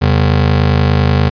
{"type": "ring-modulated tone", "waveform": "35% pulse", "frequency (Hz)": 107.1, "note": "A2", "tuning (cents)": -46, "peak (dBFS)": -4, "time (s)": [0.01, 1.3], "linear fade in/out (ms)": 20, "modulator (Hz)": 25.1, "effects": ["resampled to 11025 Hz"]}